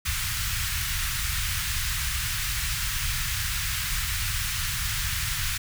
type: band-stop noise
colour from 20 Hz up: pink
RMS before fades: -28 dBFS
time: 0.05-5.58 s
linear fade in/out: 10 ms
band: 120 to 1400 Hz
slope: 24 dB/octave
effects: none